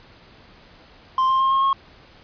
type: tone with pitch steps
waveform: triangle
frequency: 1046.5 / 1056.2 / 1066 / 1075.9 / 1085.9 Hz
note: C6 / C6 / C6 / C6 / C#6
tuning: 0 / +16 / +32 / +48 / -36 cents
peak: -14 dBFS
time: 1.18-1.73 s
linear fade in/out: 2 ms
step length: 110 ms
effects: pink hiss -49 dBFS RMS until 2.23 s + resampled to 11025 Hz